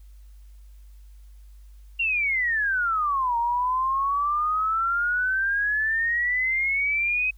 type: exponential two-way sweep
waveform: sine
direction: down then up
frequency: 2794 to 929 to 2543 Hz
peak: -21 dBFS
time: 1.99-7.31 s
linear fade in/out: 10 ms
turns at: 3.37 s
effects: added 50 Hz sine -44 dBFS peak until 7.37 s + white hiss -66 dBFS RMS until 7.37 s